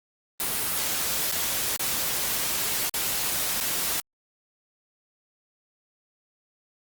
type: noise with dropouts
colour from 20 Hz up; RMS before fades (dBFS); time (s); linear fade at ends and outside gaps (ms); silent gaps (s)
white; -27; 0.4-4; 0; 1.314-1.323 / 1.763-1.796 / 2.894-2.941 / 3.602-3.61
effects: Opus 32 kbps